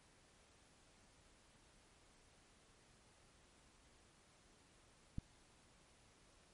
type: click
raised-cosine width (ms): 5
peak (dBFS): -30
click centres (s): 5.184
effects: pink hiss -69 dBFS RMS until 6.53 s + MP3 48 kbps